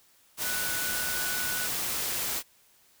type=tone in noise; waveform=sine; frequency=1480 Hz; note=F#6; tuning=in tune; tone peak=-34 dBFS; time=0.42-1.69 s; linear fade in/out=50 ms; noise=white; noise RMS=-31 dBFS; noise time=0.37-2.43 s; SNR=-6 dB; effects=white hiss -62 dBFS RMS until 3 s